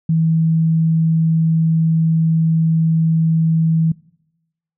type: tone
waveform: sine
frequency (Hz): 162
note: E3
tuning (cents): -30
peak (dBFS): -12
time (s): 0.09-3.92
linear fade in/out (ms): 5
effects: noise-tail reverb RT60 0.9 s tail -23 dB re dry